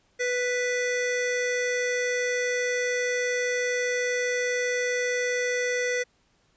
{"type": "tone pair together", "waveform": "square", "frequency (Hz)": [493.9, 1975.5], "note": ["B4", "B6"], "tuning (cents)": [0, 0], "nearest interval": "2 octaves", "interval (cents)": 2400, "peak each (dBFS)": [-27, -29], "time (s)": [0.19, 6.04], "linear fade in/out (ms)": 20, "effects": ["pink hiss -66 dBFS RMS until 6.56 s", "resampled to 16000 Hz"]}